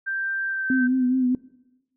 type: tone with pitch glide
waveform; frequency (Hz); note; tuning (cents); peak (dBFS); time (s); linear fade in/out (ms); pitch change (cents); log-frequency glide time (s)
sine; 1574 to 1550.5; G6 to G6; +7 to -19; -24; 0.06-0.88; 20; -26; 0.48-0.68
type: tone with vibrato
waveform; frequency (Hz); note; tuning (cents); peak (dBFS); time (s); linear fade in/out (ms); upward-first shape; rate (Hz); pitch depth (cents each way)
sine; 255; C4; -44; -18; 0.7-1.35; 2; sine; 4.8; 44
effects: noise-tail reverb RT60 1.0 s tail -20 dB re dry